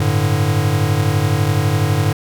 square chord, G suspended second, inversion none, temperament equal, 98 / 110 / 146.83 Hz, G2 / A2 / D3, 0 / 0 / 0 cents, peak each -19 dBFS, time 0-2.13 s, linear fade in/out 5 ms, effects none

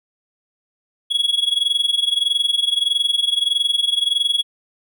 triangle tone with amplitude modulation, 3345 Hz, G#7, 12 cents sharp, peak -11 dBFS, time 1.1-4.43 s, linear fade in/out 20 ms, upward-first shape sine, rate 21.6 Hz, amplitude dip 85%, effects none

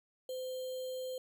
sine tone with sample-and-hold, 513 Hz, C5, 34 cents flat, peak -37 dBFS, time 0.29-1.18 s, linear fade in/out 2 ms, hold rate 3675 Hz, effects none

